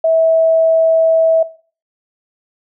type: tone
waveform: sine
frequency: 650 Hz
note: E5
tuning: 24 cents flat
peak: -9 dBFS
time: 0.04-1.43 s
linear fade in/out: 5 ms
effects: noise-tail reverb RT60 0.4 s tail -17 dB re dry